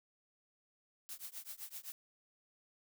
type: noise with tremolo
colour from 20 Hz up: blue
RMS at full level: -44 dBFS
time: 1.09-1.92 s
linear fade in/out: 0 ms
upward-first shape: triangle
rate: 7.8 Hz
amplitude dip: 100%
effects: none